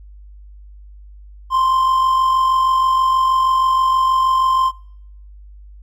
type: tone with amplitude modulation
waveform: triangle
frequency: 1046.5 Hz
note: C6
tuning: in tune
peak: -9 dBFS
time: 1.5-4.72 s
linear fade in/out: 50 ms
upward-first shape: sine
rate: 46.3 Hz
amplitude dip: 35%
effects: noise-tail reverb RT60 0.7 s tail -25 dB re dry + added 50 Hz sine -37 dBFS peak until 5.82 s